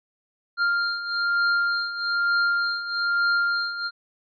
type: beating tone pair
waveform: square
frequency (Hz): 1396.9 / 1398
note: F6 / F6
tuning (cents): 0 / +1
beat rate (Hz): 1.1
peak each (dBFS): -28 / -23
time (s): 0.57-3.91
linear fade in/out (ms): 50
effects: resampled to 11025 Hz